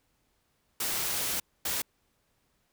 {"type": "noise bursts at uneven times", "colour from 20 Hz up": "white", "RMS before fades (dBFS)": -31, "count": 2, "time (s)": [[0.8, 1.4], [1.65, 1.82]], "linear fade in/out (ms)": 5, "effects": ["pink hiss -73 dBFS RMS until 2.72 s"]}